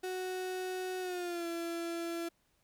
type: tone with pitch glide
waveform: 35% pulse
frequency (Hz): 370 to 337.3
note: F#4 to E4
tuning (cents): 0 to +40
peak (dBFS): -34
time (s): 0.03-2.29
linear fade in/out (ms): 10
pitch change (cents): -160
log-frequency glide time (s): 1-1.47
effects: pink hiss -74 dBFS RMS until 2.63 s